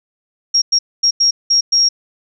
sine tone bursts at uneven times, 5588 Hz, F8, in tune, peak -9 dBFS, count 6, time 0.54-0.62 / 0.72-0.79 / 1.03-1.11 / 1.2-1.31 / 1.5-1.61 / 1.72-1.89 s, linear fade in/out 10 ms, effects none

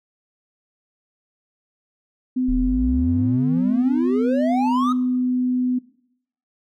sine tone with pitch glide, 254.5 to 251.1 Hz, C4 to B3, -48 to +29 cents, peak -18 dBFS, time 2.36-5.79 s, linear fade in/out 10 ms, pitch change -23 cents, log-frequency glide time 2.68-5.45 s
triangle exponential sweep, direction up, 34.01 to 1290 Hz, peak -19 dBFS, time 2.48-4.93 s, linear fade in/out 10 ms
effects noise-tail reverb RT60 0.7 s tail -19 dB re dry

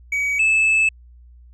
triangle tone pair in turn, 2266 / 2616 Hz, C#7 / E7, +37 / -14 cents, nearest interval major second, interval 249 cents, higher second, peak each -17 / -12 dBFS, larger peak second, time 0.12-0.39 / 0.39-0.89 s, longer second, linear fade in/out 5 ms, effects added 60 Hz sine -43 dBFS peak until 1.53 s + resampled to 24000 Hz

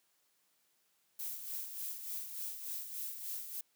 violet noise with tremolo, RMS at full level -40 dBFS, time 1.19-3.61 s, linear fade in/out 5 ms, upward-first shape sine, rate 3.4 Hz, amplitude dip 55%, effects white hiss -75 dBFS RMS until 3.75 s + high-pass 150 Hz 12 dB/octave

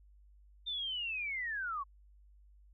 sine linear sweep, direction down, 3617 to 1068 Hz, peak -35 dBFS, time 0.66-1.84 s, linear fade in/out 20 ms, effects added 50 Hz sine -58 dBFS peak until 2.73 s

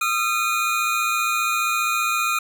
square tone cluster, 1238 / 1353 / 2459 Hz, D#6 / E6 / D#7, -9 / +45 / -21 cents, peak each -26 / -25 / -24 dBFS, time 0.01-2.39 s, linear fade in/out 5 ms, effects none

